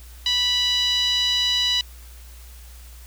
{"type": "tone with band-pass filter", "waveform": "10% pulse", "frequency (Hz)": 984, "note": "B5", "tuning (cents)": -7, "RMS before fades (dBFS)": -21, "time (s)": [0.26, 1.81], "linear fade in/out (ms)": 2, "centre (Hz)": 3500, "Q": 5, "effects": ["added 60 Hz sine -40 dBFS peak until 3.06 s", "white hiss -49 dBFS RMS until 3.06 s"]}